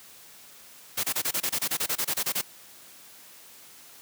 white noise bursts, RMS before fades -27 dBFS, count 16, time 0.97-2.416 s, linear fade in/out 10 ms, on 66 ms, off 26 ms, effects white hiss -50 dBFS RMS until 4.01 s + high-pass 100 Hz 12 dB/octave

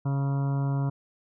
harmonic tone with a mistuned harmonic, 138.59 Hz, C#3, in tune, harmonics 1 / 2 / 3 / 4 / 5 / 6 / 7 / 8 / 9 / 10, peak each -24 / -35 / -43 / -45 / -42 / -52 / -42 / -49 / -50 / -50 dBFS, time 0.05-0.9 s, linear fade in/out 10 ms, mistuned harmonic 6, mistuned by +79 cents, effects none

